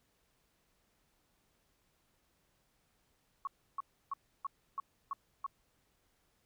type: tone bursts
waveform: sine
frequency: 1108.7 Hz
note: C#6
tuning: in tune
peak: -34 dBFS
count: 7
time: 3.45-5.464 s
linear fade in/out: 2 ms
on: 22 ms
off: 310 ms
effects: pink hiss -75 dBFS RMS until 6.45 s